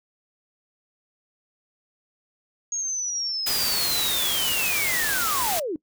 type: linear sweep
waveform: sine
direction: down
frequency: 6610 to 283 Hz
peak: -25 dBFS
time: 2.72-5.76 s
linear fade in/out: 2 ms
type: noise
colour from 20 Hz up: white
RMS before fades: -26 dBFS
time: 3.46-5.6 s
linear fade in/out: 10 ms
effects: noise-tail reverb RT60 0.1 s tail -22 dB re dry